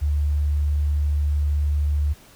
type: tone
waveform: sine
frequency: 73.42 Hz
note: D2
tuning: in tune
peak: -18 dBFS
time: 0.01-2.14 s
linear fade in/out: 20 ms
effects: pink hiss -50 dBFS RMS until 2.35 s